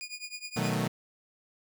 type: tone with tremolo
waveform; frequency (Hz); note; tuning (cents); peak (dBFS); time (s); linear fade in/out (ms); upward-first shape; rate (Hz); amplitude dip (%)
20% pulse; 2449; D#7; -28; -30; 0.01-0.74; 0; triangle; 9.6; 95
type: chord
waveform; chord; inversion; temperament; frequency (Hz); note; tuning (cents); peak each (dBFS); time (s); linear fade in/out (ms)
sawtooth; B dominant seventh; none; equal; 123.47 / 155.56 / 185 / 220; B2 / D#3 / F#3 / A3; 0 / 0 / 0 / 0; -29; 0.56-0.88; 10
effects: none